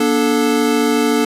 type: tone cluster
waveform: square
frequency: 239.2 / 292.8 / 437 Hz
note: A#3 / D4 / A4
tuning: +45 / -5 / -12 cents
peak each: -18 dBFS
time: 0-1.25 s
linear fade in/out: 5 ms
effects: resampled to 32000 Hz